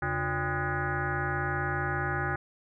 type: tone with frequency modulation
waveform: sine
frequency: 801 Hz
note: G5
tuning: 37 cents sharp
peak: -27 dBFS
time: 0.02-2.36 s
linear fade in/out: 5 ms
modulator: 221 Hz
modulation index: 4.2
effects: none